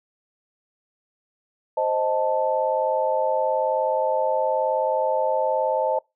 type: chord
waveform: sine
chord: A diminished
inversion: first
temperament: equal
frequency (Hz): 523.3 / 622.3 / 880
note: C5 / Eb5 / A5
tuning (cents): 0 / 0 / 0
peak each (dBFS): -24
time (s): 1.77-5.99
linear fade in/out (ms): 5
effects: noise-tail reverb RT60 0.2 s tail -24 dB re dry